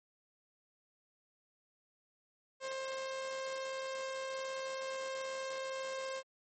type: tone with amplitude modulation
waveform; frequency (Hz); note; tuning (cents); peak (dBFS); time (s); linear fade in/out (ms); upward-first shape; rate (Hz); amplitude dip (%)
sawtooth; 530; C5; +22; -33; 2.6-6.23; 50; sine; 78.9; 25
effects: MP3 32 kbps